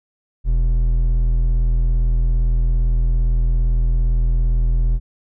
sine tone with hard clipping, 41.2 Hz, E1, in tune, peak -15 dBFS, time 0.44-5 s, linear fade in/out 50 ms, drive 6 dB, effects none

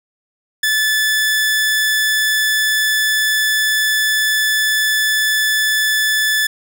sawtooth tone, 1738 Hz, A6, 22 cents flat, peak -10 dBFS, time 0.63-6.47 s, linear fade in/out 5 ms, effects none

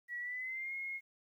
sine tone with pitch glide, 1931 to 2155 Hz, B6 to C#7, -39 to -49 cents, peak -38 dBFS, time 0.08-1.01 s, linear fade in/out 50 ms, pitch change +190 cents, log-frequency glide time 0.19-0.74 s, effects 12-bit

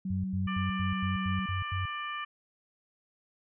sine tone, 188.7 Hz, F#3, 34 cents sharp, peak -31 dBFS, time 0.05-1.46 s, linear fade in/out 5 ms
sine tone bursts, 93.7 Hz, F#2, 22 cents sharp, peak -30 dBFS, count 8, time 0.1-1.857 s, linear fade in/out 5 ms, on 140 ms, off 91 ms
harmonic tone, 593 Hz, D5, 17 cents sharp, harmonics 2 / 3 / 4 / 5, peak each -36 / -40 / -42 / -44 dBFS, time 0.47-2.25 s, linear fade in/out 10 ms
effects none

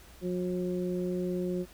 harmonic tone, 180.3 Hz, F#3, 45 cents flat, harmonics 1 / 2 / 3, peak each -32 / -32 / -40 dBFS, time 0.21-1.66 s, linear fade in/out 50 ms, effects added 60 Hz sine -55 dBFS peak until 1.73 s + pink hiss -55 dBFS RMS until 1.73 s

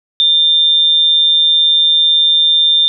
sine tone with amplitude modulation, 3600 Hz, A7, 39 cents sharp, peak -5 dBFS, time 0.2-2.88 s, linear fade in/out 0 ms, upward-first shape sine, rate 158 Hz, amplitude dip 55%, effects none

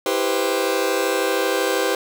sawtooth chord, C major seventh, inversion first, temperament just, 327 / 392.4 / 490.5 / 523.3 Hz, E4 / G4 / B4 / C5, -14 / +2 / -12 / 0 cents, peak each -23 / -19 / -20 / -20 dBFS, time 0.06-1.95 s, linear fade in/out 2 ms, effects none

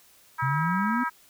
harmonic tone, 321.9 Hz, E4, 41 cents flat, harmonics 3 / 4 / 5 / 6 / 7, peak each -29 / -30 / -31 / -42 / -42 dBFS, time 0.38-1.1 s, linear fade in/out 20 ms
sine exponential sweep, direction up, 126.7 to 256.3 Hz, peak -25 dBFS, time 0.42-1.04 s, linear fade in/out 10 ms
effects white hiss -57 dBFS RMS until 1.29 s

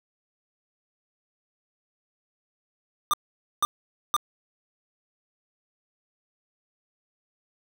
square tone bursts, 1199 Hz, D6, 36 cents sharp, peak -20 dBFS, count 3, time 3.11-4.165 s, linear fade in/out 0 ms, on 25 ms, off 490 ms, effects none

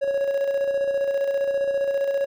triangle tone with tremolo, 554.4 Hz, C#5, in tune, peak -17 dBFS, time 0.01-2.26 s, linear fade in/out 20 ms, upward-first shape square, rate 15 Hz, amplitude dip 40%, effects none

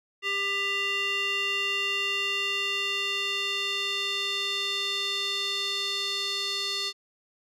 square tone with band-pass filter sweep, 397.2 Hz, G4, 23 cents sharp, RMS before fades -29 dBFS, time 0.22-6.93 s, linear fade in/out 50 ms, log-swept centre 2500 to 4100 Hz, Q 3.5, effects none

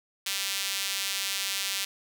sawtooth tone with high-pass filter, 196 Hz, G3, in tune, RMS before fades -31 dBFS, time 0.26-1.85 s, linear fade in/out 5 ms, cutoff 3200 Hz, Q 1.1, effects 8-bit

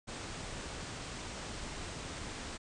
pink low-pass noise, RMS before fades -43 dBFS, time 0.07-2.58 s, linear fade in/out 20 ms, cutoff 9000 Hz, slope 96 dB/octave, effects none

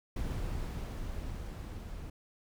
brown noise with level ramp, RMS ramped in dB -35 to -43 dBFS, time 0.16-2.1 s, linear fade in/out 5 ms, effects none

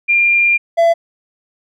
sine / triangle tone pair in turn, 2395 / 672.1 Hz, D7 / E5, +33 / +33 cents, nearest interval octave + minor seventh, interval 2200 cents, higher first, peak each -9 / -6 dBFS, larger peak second, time 0.08-0.58 / 0.77-0.94 s, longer first, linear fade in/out 20 ms, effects none

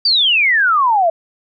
sine exponential sweep, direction down, 4771 to 640 Hz, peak -10 dBFS, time 0.05-1.1 s, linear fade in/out 5 ms, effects none

